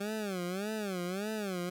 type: tone with vibrato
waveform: 20% pulse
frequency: 196 Hz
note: G3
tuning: in tune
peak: -29 dBFS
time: 0-1.7 s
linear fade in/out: 10 ms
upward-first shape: sine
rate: 1.7 Hz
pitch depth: 190 cents each way
effects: 11-bit